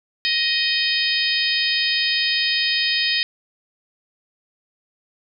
harmonic tone, 625 Hz, D#5, 8 cents sharp, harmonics 3 / 4 / 5 / 6 / 7 / 8, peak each -25 / -25 / -25 / -25 / -25 / -25 dBFS, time 0.25-3.23 s, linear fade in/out 0 ms, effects none

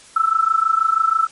sine tone with amplitude modulation, 1318.5 Hz, E6, in tune, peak -10 dBFS, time 0.16-1.27 s, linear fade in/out 5 ms, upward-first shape sine, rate 26.2 Hz, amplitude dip 85%, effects white hiss -45 dBFS RMS until 1.31 s + MP3 48 kbps

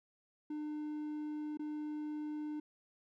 triangle tone with dropouts, 301.4 Hz, D4, 45 cents sharp, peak -36 dBFS, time 0.5-2.6 s, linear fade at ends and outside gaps 5 ms, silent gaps 1.573-1.593 s, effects none

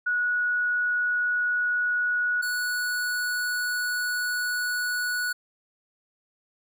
sine / square tone pair in turn, 1462 / 1470.5 Hz, F#6 / F#6, -21 / -11 cents, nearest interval unison, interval 10 cents, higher second, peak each -22 / -26 dBFS, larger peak first, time 0.06-2.42 / 2.42-5.33 s, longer second, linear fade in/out 10 ms, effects none

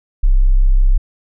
sine tone, 32.7 Hz, C1, in tune, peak -7 dBFS, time 0.23-0.98 s, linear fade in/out 10 ms, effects none

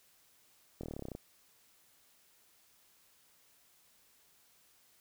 slowing click train, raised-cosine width 2 ms, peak -28 dBFS, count 13, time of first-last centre 0.81-1.151 s, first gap 24 ms, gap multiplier 1.03, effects white hiss -67 dBFS RMS until 5 s

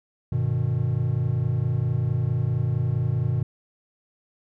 triangle chord, G augmented, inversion none, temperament just, 98 / 122.5 / 153.12 Hz, G2 / B2 / D#3, 0 / -14 / -27 cents, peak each -26 / -21 / -26 dBFS, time 0.32-3.43 s, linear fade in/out 5 ms, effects none

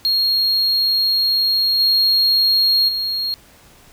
triangle tone with level steps, 4266 Hz, C8, 33 cents sharp, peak -13 / -11 / -18 dBFS, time 0.05-3.34 s, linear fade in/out 0 ms, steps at 1.79 / 2.88 s, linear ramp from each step 10 ms, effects pink hiss -48 dBFS RMS until 3.92 s

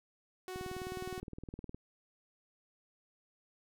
sawtooth tone, 370 Hz, F#4, in tune, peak -37 dBFS, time 0.48-1.2 s, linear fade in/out 0 ms
click train, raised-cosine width 3 ms, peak -31 dBFS, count 24, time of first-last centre 0.56-1.746 s, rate 19.4 Hz
effects none

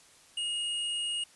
square tone, 2864 Hz, F7, 43 cents sharp, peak -31 dBFS, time 0.37-1.24 s, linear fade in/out 5 ms, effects white hiss -58 dBFS RMS until 1.35 s + resampled to 24000 Hz

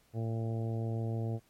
harmonic tone, 113.3 Hz, A#2, 49 cents flat, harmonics 1 / 2 / 3 / 4 / 5 / 6 / 7, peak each -32 / -41 / -43 / -44 / -48 / -48 / -53 dBFS, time 0.13-1.4 s, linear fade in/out 50 ms, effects pink hiss -68 dBFS RMS until 1.49 s + MP3 64 kbps

